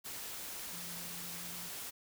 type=tone in noise; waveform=sine; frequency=174.61 Hz; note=F3; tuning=in tune; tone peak=-52 dBFS; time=0.72-1.7 s; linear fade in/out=20 ms; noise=white; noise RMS=-44 dBFS; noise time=0.04-1.91 s; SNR=-11 dB; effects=none